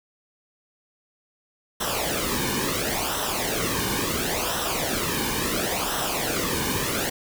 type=noise with flanger; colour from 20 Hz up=pink; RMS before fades=-26 dBFS; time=1.8-7.1 s; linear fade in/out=10 ms; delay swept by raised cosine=0.43 to 1.53 ms; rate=0.72 Hz; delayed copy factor=-0.7; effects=none